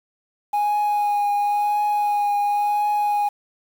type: tone with vibrato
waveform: sine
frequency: 826 Hz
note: G#5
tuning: 10 cents flat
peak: -15 dBFS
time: 0.53-3.29 s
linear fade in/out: 10 ms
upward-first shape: triangle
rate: 0.95 Hz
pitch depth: 17 cents each way
effects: tanh soft clip ceiling -17 dBFS + 7-bit